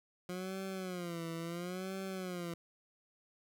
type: tone with vibrato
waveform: 20% pulse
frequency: 178.1 Hz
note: F3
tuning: 34 cents sharp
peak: -34 dBFS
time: 0.29-2.54 s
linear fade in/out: 2 ms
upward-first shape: sine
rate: 0.73 Hz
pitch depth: 130 cents each way
effects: none